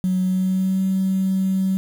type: tone with pitch glide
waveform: sine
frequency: 184.9 to 190.1 Hz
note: F#3 to F#3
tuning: -1 to +47 cents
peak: -16 dBFS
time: 0.04-1.77 s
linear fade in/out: 0 ms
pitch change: +48 cents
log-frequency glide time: 0.23-0.8 s
effects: tanh soft clip ceiling -13 dBFS + 7-bit